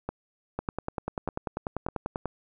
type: two click trains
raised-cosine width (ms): 1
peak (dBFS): -17 / -16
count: 4 / 18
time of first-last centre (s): 0.09-1.886 / 0.59-2.257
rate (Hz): 1.67 / 10.2
effects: none